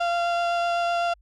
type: tone with vibrato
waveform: 35% pulse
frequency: 690 Hz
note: F5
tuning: 21 cents flat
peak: -20 dBFS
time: 0-1.14 s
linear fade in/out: 10 ms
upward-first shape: triangle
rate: 7.9 Hz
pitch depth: 9 cents each way
effects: added 50 Hz sine -55 dBFS peak until 1.21 s + low-pass 4000 Hz 12 dB/octave